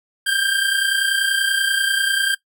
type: tone pair together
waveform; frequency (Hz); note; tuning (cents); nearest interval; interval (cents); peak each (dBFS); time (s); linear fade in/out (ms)
25% pulse; 1574 / 1604.3; G6 / G6; +7 / +40; unison; 33; -16; 0.26-2.35; 10
effects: noise-tail reverb RT60 0.1 s tail -18 dB re dry